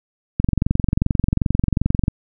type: click train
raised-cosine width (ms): 5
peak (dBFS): -4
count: 39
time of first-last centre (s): 0.4-2.081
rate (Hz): 22.6
effects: none